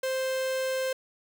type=tone; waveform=45% pulse; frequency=523.3 Hz; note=C5; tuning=in tune; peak=-27 dBFS; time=0.03-0.93 s; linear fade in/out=5 ms; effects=none